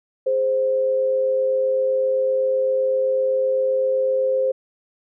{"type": "tone pair together", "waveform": "sine", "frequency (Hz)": [414.9, 522.7], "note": ["G#4", "C5"], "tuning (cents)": [-2, -2], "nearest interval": "major third", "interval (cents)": 400, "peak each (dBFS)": [-28, -17], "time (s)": [0.26, 4.52], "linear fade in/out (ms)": 10, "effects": []}